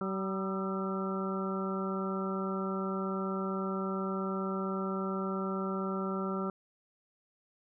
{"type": "harmonic tone with a mistuned harmonic", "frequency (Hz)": 191.3, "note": "G3", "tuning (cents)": -42, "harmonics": [1, 2, 3, 4, 5, 6, 7], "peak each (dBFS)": [-34, -37, -42, -47, -47, -42, -40], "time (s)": [0.01, 6.5], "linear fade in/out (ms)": 2, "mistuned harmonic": 6, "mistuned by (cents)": 82, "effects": []}